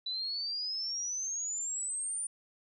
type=exponential sweep; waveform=sine; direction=up; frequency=3951 to 9350 Hz; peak=-33 dBFS; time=0.06-2.27 s; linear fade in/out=5 ms; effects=none